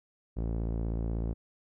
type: tone with low-pass filter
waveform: sawtooth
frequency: 56.3 Hz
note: A1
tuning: 40 cents sharp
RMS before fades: -32 dBFS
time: 0.36-1.34 s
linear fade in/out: 20 ms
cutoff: 470 Hz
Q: 0.81
effects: none